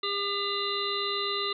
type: harmonic tone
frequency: 401.6 Hz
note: G4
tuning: 42 cents sharp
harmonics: 1 / 3 / 5 / 7 / 9 / 10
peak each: -34 / -33 / -39 / -37 / -35 / -33 dBFS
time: 0.03-1.53 s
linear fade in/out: 5 ms
effects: none